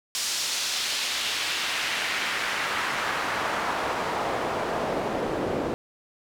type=noise with band-pass filter sweep; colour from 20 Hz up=pink; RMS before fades=-28 dBFS; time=0.15-5.74 s; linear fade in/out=0 ms; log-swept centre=5800 to 390 Hz; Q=1.1; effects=none